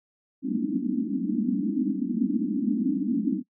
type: band-pass noise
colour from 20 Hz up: white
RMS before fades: -26 dBFS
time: 0.42-3.43 s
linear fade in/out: 50 ms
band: 190 to 310 Hz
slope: 96 dB/octave
effects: noise-tail reverb RT60 0.1 s tail -19 dB re dry